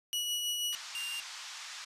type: tone with tremolo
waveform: sawtooth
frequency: 2925 Hz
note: F#7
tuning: 21 cents flat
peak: -27 dBFS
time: 0.13-0.75 s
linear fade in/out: 0 ms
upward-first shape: triangle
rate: 6.2 Hz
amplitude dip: 35%
type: band-pass noise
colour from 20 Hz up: white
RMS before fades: -45 dBFS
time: 0.72-1.85 s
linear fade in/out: 10 ms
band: 920 to 6400 Hz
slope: 24 dB/octave
type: tone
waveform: 45% pulse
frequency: 2794 Hz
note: F7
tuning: in tune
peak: -36 dBFS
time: 0.95-1.2 s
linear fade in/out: 0 ms
effects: resampled to 32000 Hz